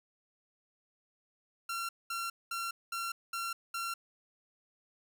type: tone bursts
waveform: sawtooth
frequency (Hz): 1366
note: F6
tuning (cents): -39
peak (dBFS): -31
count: 6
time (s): 1.69-3.94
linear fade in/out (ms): 5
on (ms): 200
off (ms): 210
effects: none